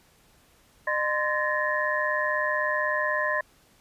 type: tone cluster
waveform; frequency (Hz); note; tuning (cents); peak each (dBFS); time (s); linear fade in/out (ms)
sine; 607 / 1035 / 1717 / 1853; D#5 / C6 / A6 / A#6; -43 / -19 / -43 / -11; -29; 0.87-3.41; 5
effects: pink hiss -60 dBFS RMS until 3.8 s + resampled to 32000 Hz